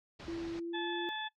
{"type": "low-pass noise", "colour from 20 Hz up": "pink", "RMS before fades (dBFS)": -49, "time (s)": [0.19, 0.6], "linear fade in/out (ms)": 10, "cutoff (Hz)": 5200, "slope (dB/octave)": 24}
{"type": "tone with pitch glide", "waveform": "sine", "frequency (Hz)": [334.9, 345.5], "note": ["E4", "F4"], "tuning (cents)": [27, -19], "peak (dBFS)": -36, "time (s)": [0.28, 1.09], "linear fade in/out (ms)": 0, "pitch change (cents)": 54, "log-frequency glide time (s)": [0.51, 0.92]}
{"type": "harmonic tone", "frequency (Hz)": 865, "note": "A5", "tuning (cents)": -30, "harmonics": [1, 2, 3, 4], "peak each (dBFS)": [-41, -40, -51, -41], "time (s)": [0.73, 1.29], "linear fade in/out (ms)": 20}
{"effects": ["noise-tail reverb RT60 0.1 s tail -19 dB re dry"]}